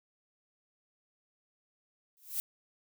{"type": "noise with exponential growth", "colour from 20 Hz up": "violet", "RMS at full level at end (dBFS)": -30, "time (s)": [2.17, 2.4], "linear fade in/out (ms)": 0, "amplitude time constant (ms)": 50, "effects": []}